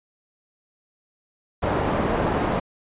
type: low-pass noise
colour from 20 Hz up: white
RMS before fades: -23 dBFS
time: 1.62-2.6 s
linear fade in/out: 10 ms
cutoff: 750 Hz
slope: 12 dB/octave
effects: resampled to 8000 Hz